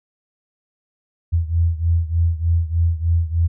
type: beating tone pair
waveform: sine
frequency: 82.8 / 86.1 Hz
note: E2 / F2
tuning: +8 / -24 cents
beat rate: 3.3 Hz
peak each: -17 / -20 dBFS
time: 1.32-3.48 s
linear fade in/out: 20 ms
effects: none